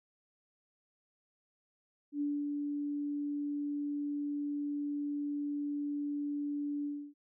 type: tone with ADSR envelope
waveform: sine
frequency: 290 Hz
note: D4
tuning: 22 cents flat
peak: -30 dBFS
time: 2.12-7.14 s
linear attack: 89 ms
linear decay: 240 ms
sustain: -3 dB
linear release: 290 ms
effects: none